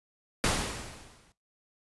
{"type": "noise with exponential decay", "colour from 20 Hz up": "pink", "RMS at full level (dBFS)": -24, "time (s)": [0.44, 1.32], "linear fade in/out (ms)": 0, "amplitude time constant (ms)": 190, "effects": ["noise-tail reverb RT60 0.2 s tail -18 dB re dry", "resampled to 24000 Hz"]}